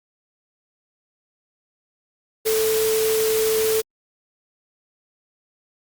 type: tone in noise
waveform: sine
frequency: 440 Hz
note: A4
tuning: in tune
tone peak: -18 dBFS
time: 2.45-3.82 s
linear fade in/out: 20 ms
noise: white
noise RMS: -26 dBFS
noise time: 2.45-3.82 s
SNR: +5 dB
effects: Opus 48 kbps